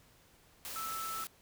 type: tone in noise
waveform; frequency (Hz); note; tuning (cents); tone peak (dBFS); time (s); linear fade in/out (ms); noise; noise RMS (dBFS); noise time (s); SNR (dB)
sine; 1317; E6; -2; -38; 0.76-1.24; 0; white; -43; 0.65-1.27; +2
effects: pink hiss -64 dBFS RMS until 1.41 s